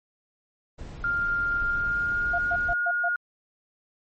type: noise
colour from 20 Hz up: brown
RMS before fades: -37 dBFS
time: 0.78-2.74 s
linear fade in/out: 10 ms
type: tone with pitch glide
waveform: sine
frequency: 1400 to 1431.9 Hz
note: F6 to F6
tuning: +4 to +43 cents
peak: -23 dBFS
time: 1.04-3.16 s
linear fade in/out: 2 ms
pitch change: +39 cents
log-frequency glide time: 1.66-2.53 s
type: tone bursts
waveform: sine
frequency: 697 Hz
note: F5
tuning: 4 cents flat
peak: -25 dBFS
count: 5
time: 2.33-3.09 s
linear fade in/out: 10 ms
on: 56 ms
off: 120 ms
effects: MP3 32 kbps